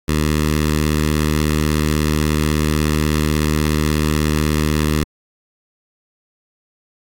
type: tone with notch filter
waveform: 10% pulse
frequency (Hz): 76.4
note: D#2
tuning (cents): -31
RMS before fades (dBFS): -17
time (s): 0.08-5.04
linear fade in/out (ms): 5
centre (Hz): 680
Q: 0.81
effects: AAC 48 kbps